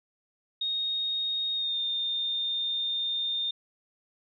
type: tone with pitch glide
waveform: sine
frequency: 3724 to 3631 Hz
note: A#7 to A#7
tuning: -2 to -46 cents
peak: -27 dBFS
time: 0.61-3.51 s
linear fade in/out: 5 ms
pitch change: -44 cents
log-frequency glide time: 1.54-1.78 s
effects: none